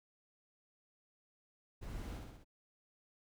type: noise with echo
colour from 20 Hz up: brown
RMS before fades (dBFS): -45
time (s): 1.81-2.19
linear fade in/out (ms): 20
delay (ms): 64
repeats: 4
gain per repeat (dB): -3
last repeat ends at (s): 2.446
effects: none